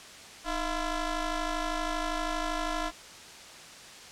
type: ring-modulated tone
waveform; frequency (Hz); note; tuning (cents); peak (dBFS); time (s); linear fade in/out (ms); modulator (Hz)
15% pulse; 335.7; E4; +32; -20; 0.44-2.92; 50; 362
effects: white hiss -47 dBFS RMS until 4.11 s + low-pass 7000 Hz 12 dB/octave